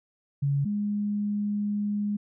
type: tone pair in turn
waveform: sine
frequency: 140.7 / 206.4 Hz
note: C#3 / G#3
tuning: +26 / -10 cents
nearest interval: perfect fifth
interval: 664 cents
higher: second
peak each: -22 / -25 dBFS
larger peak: first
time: 0.42-0.65 / 0.65-2.17 s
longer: second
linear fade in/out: 10 ms
effects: none